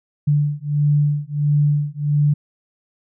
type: beating tone pair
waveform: sine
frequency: 146 / 147.5 Hz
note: D3 / D3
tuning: -10 / +8 cents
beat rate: 1.5 Hz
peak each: -18 dBFS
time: 0.27-2.34 s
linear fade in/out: 10 ms
effects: none